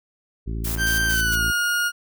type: harmonic tone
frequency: 55.8 Hz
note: A1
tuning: 25 cents sharp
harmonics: 1 / 2 / 3 / 4 / 5 / 6 / 7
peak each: -26 / -32 / -36 / -38 / -40 / -42 / -43 dBFS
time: 0.46-1.52 s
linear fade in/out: 20 ms
type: noise with tremolo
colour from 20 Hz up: blue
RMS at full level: -29 dBFS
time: 0.64-1.36 s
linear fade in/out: 10 ms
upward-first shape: square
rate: 4.4 Hz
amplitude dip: 75%
type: click train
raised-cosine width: 0.5 ms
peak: -23 dBFS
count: 42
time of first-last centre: 0.67-1.142 s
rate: 86.8 Hz
type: tone with pitch glide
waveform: 40% pulse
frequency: 1568 to 1429.6 Hz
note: G6 to F6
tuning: 0 to +40 cents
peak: -19 dBFS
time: 0.77-1.92 s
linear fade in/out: 50 ms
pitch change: -160 cents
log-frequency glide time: 1.06-1.42 s
effects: none